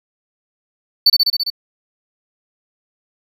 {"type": "tone with echo", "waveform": "triangle", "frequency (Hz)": 4504, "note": "C#8", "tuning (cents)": 27, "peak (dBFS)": -5, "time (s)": [1.06, 1.1], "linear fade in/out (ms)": 5, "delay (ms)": 67, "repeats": 6, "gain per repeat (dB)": -2, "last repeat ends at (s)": 1.502, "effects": []}